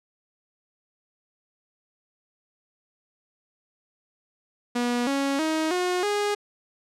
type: tone with pitch steps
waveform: sawtooth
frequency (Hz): 242.2 / 276.6 / 315.9 / 360.8 / 412.1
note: B3 / C#4 / D#4 / F#4 / G#4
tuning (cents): -34 / -4 / +26 / -44 / -13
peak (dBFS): -19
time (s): 4.75-6.35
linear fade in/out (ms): 10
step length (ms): 320
effects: low-pass 9000 Hz 12 dB/octave